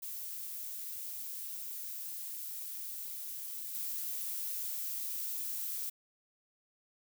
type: noise with level steps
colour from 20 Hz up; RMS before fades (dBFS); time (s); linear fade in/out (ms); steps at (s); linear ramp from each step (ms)
violet; -42 / -38; 0.02-5.9; 10; 3.74; 10
effects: none